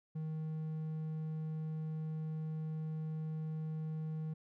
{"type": "tone", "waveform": "triangle", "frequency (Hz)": 157.1, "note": "D#3", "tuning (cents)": 17, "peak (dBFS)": -35, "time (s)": [0.15, 4.34], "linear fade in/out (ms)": 10, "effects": []}